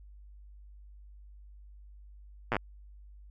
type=slowing click train; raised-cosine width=0.5 ms; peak=-14 dBFS; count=6; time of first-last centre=2.52-2.566 s; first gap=8 ms; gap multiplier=1.07; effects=added 50 Hz sine -49 dBFS peak until 3.3 s

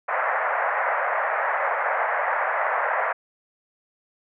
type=band-pass noise; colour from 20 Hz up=pink; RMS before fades=-24 dBFS; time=0.08-3.13 s; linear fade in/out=10 ms; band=560 to 2000 Hz; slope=48 dB/octave; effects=none

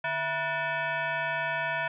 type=tone with frequency modulation; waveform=sine; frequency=150 Hz; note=D3; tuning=37 cents sharp; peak=-27 dBFS; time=0.04-1.88 s; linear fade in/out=5 ms; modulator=812 Hz; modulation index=2.7; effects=resampled to 8000 Hz + 11-bit

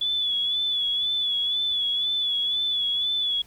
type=tone with vibrato; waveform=sine; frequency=3428 Hz; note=A7; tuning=46 cents flat; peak=-22 dBFS; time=0.01-3.42 s; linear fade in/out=5 ms; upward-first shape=sine; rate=2 Hz; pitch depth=49 cents each way; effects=pink hiss -54 dBFS RMS until 3.46 s

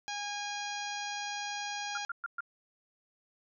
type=harmonic tone; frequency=819 Hz; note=G#5; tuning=24 cents flat; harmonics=1 / 2 / 3 / 4 / 5 / 6 / 7 / 8; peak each=-39 / -42 / -44 / -45 / -46 / -47 / -47 / -48 dBFS; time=0.08-2.05 s; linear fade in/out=0 ms
type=tone bursts; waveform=sine; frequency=1396.9 Hz; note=F6; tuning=in tune; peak=-33 dBFS; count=4; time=1.95-2.406 s; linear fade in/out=2 ms; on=24 ms; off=120 ms
effects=none

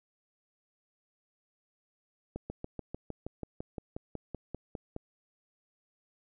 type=slowing click train; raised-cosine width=2 ms; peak=-24 dBFS; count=16; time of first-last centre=2.36-4.964 s; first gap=140 ms; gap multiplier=1.03; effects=none

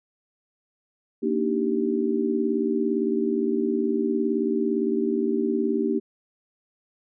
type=chord; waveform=sine; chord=Eb major seventh; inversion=second; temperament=just; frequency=233.3 / 291.7 / 311.1 / 388.9 Hz; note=Bb3 / D4 / Eb4 / G4; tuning=+2 / -12 / 0 / -14 cents; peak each=-26 / -29 / -28 / -25 dBFS; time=1.22-6 s; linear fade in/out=20 ms; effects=none

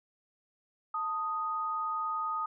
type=tone pair together; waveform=sine; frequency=889 / 1245 Hz; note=A5 / D#6; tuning=+18 / +1 cents; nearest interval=tritone; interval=583 cents; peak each=-38 / -31 dBFS; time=0.94-2.46 s; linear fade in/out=5 ms; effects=none

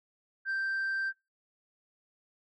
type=tone; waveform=sine; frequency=1568 Hz; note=G6; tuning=in tune; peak=-27 dBFS; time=0.45-1.13 s; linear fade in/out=50 ms; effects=noise-tail reverb RT60 0.2 s tail -18 dB re dry + tanh soft clip ceiling -28 dBFS

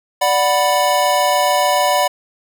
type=chord; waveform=square; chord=B minor; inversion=first; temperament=equal with one note detuned; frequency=587.3 / 737.4 / 987.8 Hz; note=D5 / F#5 / B5; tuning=0 / -6 / 0 cents; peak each=-18 dBFS; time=0.21-2.08 s; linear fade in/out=10 ms; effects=none

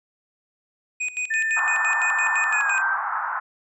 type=tone with tremolo; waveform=square; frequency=2489 Hz; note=D#7; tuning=in tune; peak=-24 dBFS; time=1-2.82 s; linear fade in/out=10 ms; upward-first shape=square; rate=5.9 Hz; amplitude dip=80%
type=tone with pitch glide; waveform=sine; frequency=1783 to 1561.2 Hz; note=A6 to G6; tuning=+22 to -8 cents; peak=-21 dBFS; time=1.3-2.96 s; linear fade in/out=10 ms; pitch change=-230 cents; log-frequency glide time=2.48-2.76 s
type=band-pass noise; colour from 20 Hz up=white; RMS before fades=-27 dBFS; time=1.56-3.4 s; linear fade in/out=10 ms; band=820 to 1500 Hz; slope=48 dB/octave
effects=resampled to 24000 Hz

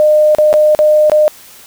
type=tone with dropouts; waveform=sine; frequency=608 Hz; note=D#5; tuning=40 cents flat; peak=-5 dBFS; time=0-1.28 s; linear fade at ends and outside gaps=0 ms; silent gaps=0.349-0.385 / 0.529-0.539 / 0.749-0.79 / 1.098-1.118 s; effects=white hiss -38 dBFS RMS until 1.66 s

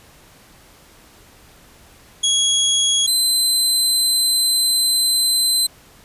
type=tone pair in turn; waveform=25% pulse; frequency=3322 / 4065 Hz; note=G#7 / B7; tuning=0 / +49 cents; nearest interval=minor third; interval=349 cents; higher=second; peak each=-11 / -10 dBFS; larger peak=second; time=2.23-3.07 / 3.07-5.67 s; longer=second; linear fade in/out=10 ms; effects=pink hiss -48 dBFS RMS until 6.04 s + resampled to 32000 Hz

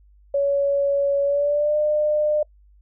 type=tone with pitch glide; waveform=sine; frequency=562 to 602.3 Hz; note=C#5 to D5; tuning=+24 to +44 cents; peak=-17 dBFS; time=0.34-2.43 s; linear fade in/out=5 ms; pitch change=+120 cents; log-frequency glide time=1.24-1.76 s; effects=noise-tail reverb RT60 0.1 s tail -26 dB re dry + added 50 Hz sine -50 dBFS peak until 2.81 s

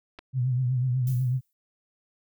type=clicks; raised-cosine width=0.3 ms; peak=-27 dBFS; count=2; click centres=0.188 / 0.191 s
type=tone with vibrato; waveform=sine; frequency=126.7 Hz; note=B2; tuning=45 cents sharp; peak=-22 dBFS; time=0.33-1.41 s; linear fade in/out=50 ms; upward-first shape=triangle; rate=8.1 Hz; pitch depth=84 cents each way
type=noise with exponential decay; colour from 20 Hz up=violet; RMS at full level=-40 dBFS; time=1.07-1.53 s; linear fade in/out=1 ms; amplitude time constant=100 ms
effects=none

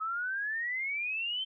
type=exponential sweep; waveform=sine; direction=up; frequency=1271 to 3136 Hz; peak=-31 dBFS; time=0-1.45 s; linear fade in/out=20 ms; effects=none

